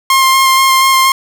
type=tone with vibrato; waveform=sawtooth; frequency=1062 Hz; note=C6; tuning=25 cents sharp; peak=-3 dBFS; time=0.1-1.12 s; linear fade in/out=2 ms; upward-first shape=square; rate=4.2 Hz; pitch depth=10 cents each way; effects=none